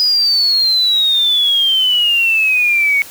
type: exponential sweep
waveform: sine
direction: down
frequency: 4978 to 2211 Hz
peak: -10 dBFS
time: 0-3.02 s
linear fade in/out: 0 ms
effects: white hiss -35 dBFS RMS until 3.1 s